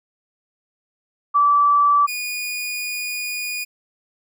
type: tone pair in turn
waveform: sine / sawtooth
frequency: 1158 / 2454 Hz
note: D6 / D#7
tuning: -25 / -25 cents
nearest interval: octave + minor second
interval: 1300 cents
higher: second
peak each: -12 / -21 dBFS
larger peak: first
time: 1.34-2.07 / 2.07-3.65 s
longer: second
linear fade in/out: 20 ms
effects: none